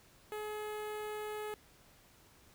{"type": "tone with notch filter", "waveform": "sawtooth", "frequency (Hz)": 424.2, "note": "G#4", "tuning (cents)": 37, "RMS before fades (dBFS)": -41, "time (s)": [0.32, 1.54], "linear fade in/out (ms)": 0, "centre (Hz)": 5300, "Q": 0.89, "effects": ["pink hiss -63 dBFS RMS until 2.54 s"]}